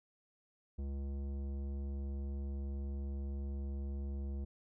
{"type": "tone with tanh clipping", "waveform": "sine", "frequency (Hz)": 69.3, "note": "C#2", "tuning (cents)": 0, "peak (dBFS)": -39, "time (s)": [0.78, 4.45], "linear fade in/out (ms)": 10, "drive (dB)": 14, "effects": []}